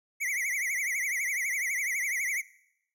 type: tone with vibrato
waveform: square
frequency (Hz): 2110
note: C7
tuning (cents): +14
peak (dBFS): -29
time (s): 0.2-2.42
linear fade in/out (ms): 20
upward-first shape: triangle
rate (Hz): 12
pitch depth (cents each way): 180
effects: noise-tail reverb RT60 0.8 s tail -20 dB re dry